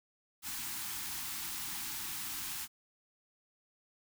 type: band-stop noise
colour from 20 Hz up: white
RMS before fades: -40 dBFS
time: 0.42-2.68 s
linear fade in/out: 50 ms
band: 360 to 770 Hz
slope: 96 dB/octave
effects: none